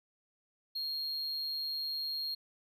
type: tone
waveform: triangle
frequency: 4250 Hz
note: C8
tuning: 26 cents sharp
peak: -33 dBFS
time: 0.75-2.35 s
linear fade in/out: 10 ms
effects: none